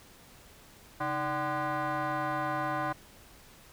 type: tone with frequency modulation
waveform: sine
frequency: 137.3 Hz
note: C#3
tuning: 16 cents flat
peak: -27 dBFS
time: 1-2.93 s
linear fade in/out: 10 ms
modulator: 448 Hz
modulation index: 3
effects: tanh soft clip ceiling -27 dBFS + pink hiss -55 dBFS RMS until 3.72 s